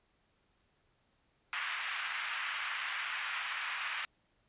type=band-pass noise; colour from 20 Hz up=white; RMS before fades=-38 dBFS; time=1.53-4.05 s; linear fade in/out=0 ms; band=1100 to 2700 Hz; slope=24 dB/octave; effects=pink hiss -74 dBFS RMS until 4.48 s + resampled to 8000 Hz